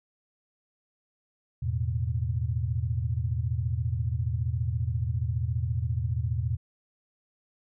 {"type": "chord", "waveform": "sine", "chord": "E suspended fourth", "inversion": "none", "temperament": "equal with one note detuned", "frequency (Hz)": [82.41, 108.8, 123.47], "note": ["E2", "A2", "B2"], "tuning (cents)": [0, -19, 0], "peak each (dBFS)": -30, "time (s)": [1.62, 6.57], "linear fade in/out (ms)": 10, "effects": []}